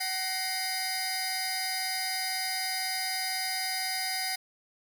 sawtooth tone cluster, 754 / 1880 / 2102 / 4884 Hz, F#5 / A#6 / C7 / D#8, +32 / +14 / +7 / -33 cents, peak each -32 / -36 / -33 / -30 dBFS, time 0-4.36 s, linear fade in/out 10 ms, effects none

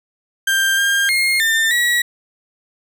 35% pulse tone with pitch steps, 1583 / 1604 / 2138 / 1798 / 1923 Hz, G6 / G6 / C7 / A6 / B6, +17 / +39 / +37 / +37 / -47 cents, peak -12 dBFS, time 0.47-2.02 s, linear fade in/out 5 ms, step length 310 ms, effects none

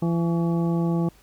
harmonic tone with a mistuned harmonic, 168.8 Hz, E3, 41 cents sharp, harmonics 1 / 2 / 3 / 4 / 5 / 7, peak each -21 / -27 / -35 / -37 / -37 / -41 dBFS, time 0.02-1.09 s, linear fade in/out 5 ms, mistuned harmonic 7, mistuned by -73 cents, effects added 50 Hz sine -56 dBFS peak until 1.22 s + pink hiss -56 dBFS RMS until 1.22 s

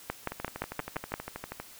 two click trains, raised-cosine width 0.5 ms, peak -21 / -15 dBFS, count 17 / 7, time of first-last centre 0.32-1.6 / 0.1-1.14 s, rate 12.5 / 5.77 Hz, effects white hiss -51 dBFS RMS until 1.79 s

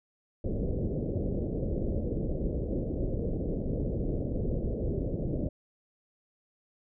pink low-pass noise, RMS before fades -31 dBFS, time 0.44-5.49 s, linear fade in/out 5 ms, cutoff 560 Hz, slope 48 dB/octave, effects none

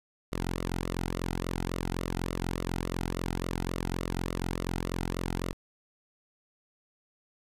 sawtooth tone with flanger, 44.04 Hz, F1, 15 cents sharp, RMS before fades -33 dBFS, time 0.32-5.53 s, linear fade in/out 0 ms, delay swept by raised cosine 1.2 to 1.8 ms, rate 3.5 Hz, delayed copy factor -0.75, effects resampled to 32000 Hz

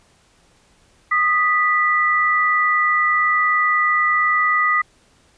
sine tone pair together, 1237 / 1968 Hz, D#6 / B6, -10 / -7 cents, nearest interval minor sixth, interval 803 cents, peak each -17 / -17 dBFS, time 1.11-4.82 s, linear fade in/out 10 ms, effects pink hiss -56 dBFS RMS until 5.37 s + resampled to 22050 Hz

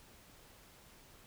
silence, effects pink hiss -60 dBFS RMS until 1.26 s

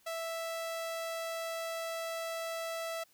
sawtooth tone, 659.3 Hz, E5, in tune, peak -32 dBFS, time 0.06-3.04 s, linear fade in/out 10 ms, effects white hiss -67 dBFS RMS until 3.13 s

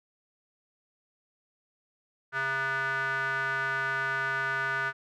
square tone with band-pass filter, 134.6 Hz, C3, 49 cents sharp, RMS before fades -30 dBFS, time 2.32-4.93 s, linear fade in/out 50 ms, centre 1500 Hz, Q 5.5, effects none

